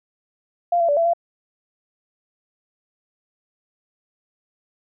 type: tone with pitch steps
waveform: sine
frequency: 695 / 677 / 579 / 670 / 684 Hz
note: F5 / E5 / D5 / E5 / F5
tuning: -9 / +46 / -25 / +28 / -36 cents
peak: -15 dBFS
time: 0.72-1.135 s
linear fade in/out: 5 ms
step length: 83 ms
effects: none

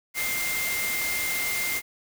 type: tone in noise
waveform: sine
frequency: 2100 Hz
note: C7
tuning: 6 cents sharp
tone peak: -28 dBFS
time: 0.14-1.82 s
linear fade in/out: 50 ms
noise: white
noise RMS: -30 dBFS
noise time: 0.14-1.82 s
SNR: -1 dB
effects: none

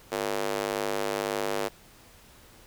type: tone with high-pass filter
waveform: square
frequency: 50.9 Hz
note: G#1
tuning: 34 cents flat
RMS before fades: -30 dBFS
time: 0.11-1.69 s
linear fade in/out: 20 ms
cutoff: 450 Hz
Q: 1.6
effects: pink hiss -54 dBFS RMS until 2.66 s

